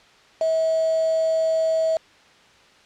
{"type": "tone with quantisation", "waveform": "sine", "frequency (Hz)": 645, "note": "E5", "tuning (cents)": -38, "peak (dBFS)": -18, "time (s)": [0.41, 1.97], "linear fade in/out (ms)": 2, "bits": 5, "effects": ["white hiss -52 dBFS RMS until 2.85 s", "low-pass 4000 Hz 12 dB/octave"]}